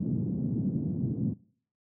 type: band-pass noise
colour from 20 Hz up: white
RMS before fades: -30 dBFS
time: 0-1.34 s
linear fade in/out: 10 ms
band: 120 to 230 Hz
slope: 24 dB/octave
effects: noise-tail reverb RT60 0.5 s tail -21 dB re dry